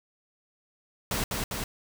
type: noise with echo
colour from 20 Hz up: pink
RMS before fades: -29 dBFS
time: 1.11-1.24 s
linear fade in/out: 2 ms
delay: 200 ms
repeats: 2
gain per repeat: -2 dB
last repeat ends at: 1.64 s
effects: none